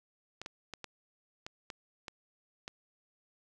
clicks, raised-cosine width 0.2 ms, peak -24 dBFS, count 8, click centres 0.416 / 0.461 / 0.737 / 0.843 / 1.465 / 1.702 / 2.082 / 2.679 s, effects none

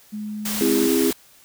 sine tone, 211.2 Hz, G#3, 29 cents sharp, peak -27 dBFS, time 0.12-0.88 s, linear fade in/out 20 ms
white noise, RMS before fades -27 dBFS, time 0.45-1.13 s, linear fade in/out 5 ms
sine chord, C augmented, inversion none, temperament equal with one note detuned, 261.6 / 329.6 / 407.2 Hz, C4 / E4 / G#4, 0 / 0 / -34 cents, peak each -21 dBFS, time 0.61-1.11 s, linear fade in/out 2 ms
effects white hiss -52 dBFS RMS until 1.44 s

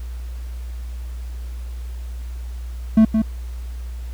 triangle tone with echo, 220 Hz, A3, in tune, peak -6 dBFS, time 2.97-3.05 s, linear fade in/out 5 ms, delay 170 ms, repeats 1, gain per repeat -6 dB, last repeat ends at 3.22 s, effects added 60 Hz sine -27 dBFS peak until 4.13 s + pink hiss -49 dBFS RMS until 4.13 s

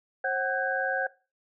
sine tone cluster, 535 / 748 / 1525 / 1625 Hz, C5 / F#5 / G6 / G#6, +38 / +19 / -48 / -38 cents, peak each -31 dBFS, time 0.24-1.07 s, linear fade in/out 5 ms, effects noise-tail reverb RT60 0.3 s tail -19 dB re dry

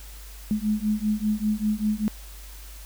sine beating tone pair, 210 / 215.1 Hz, G#3 / A3, +19 / -39 cents, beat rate 5.1 Hz, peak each -25 dBFS, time 0.51-2.08 s, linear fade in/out 0 ms, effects added 50 Hz sine -40 dBFS peak until 2.85 s + white hiss -47 dBFS RMS until 2.85 s

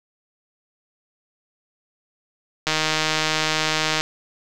click train, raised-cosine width 0.2 ms, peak -3 dBFS, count 210, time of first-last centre 2.67-4.01 s, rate 156 Hz, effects none

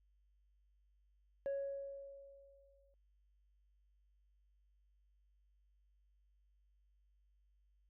sine tone with exponential decay, 554.4 Hz, C#5, in tune, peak -33 dBFS, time 1.46-2.94 s, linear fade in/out 0 ms, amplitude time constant 320 ms, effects tanh soft clip ceiling -35 dBFS + added 50 Hz sine -70 dBFS peak until 7.89 s

